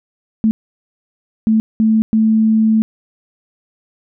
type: tone bursts at uneven times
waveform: sine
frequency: 220 Hz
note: A3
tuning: in tune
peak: -9 dBFS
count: 4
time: 0.44-0.51 / 1.47-1.6 / 1.8-2.02 / 2.13-2.82 s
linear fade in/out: 0 ms
effects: none